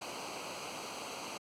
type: noise with comb filter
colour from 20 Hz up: pink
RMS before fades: -42 dBFS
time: 0.01-1.38 s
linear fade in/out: 10 ms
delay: 0.56 ms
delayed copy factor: -0.7
effects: high-pass 150 Hz 12 dB/octave + low-pass 8000 Hz 12 dB/octave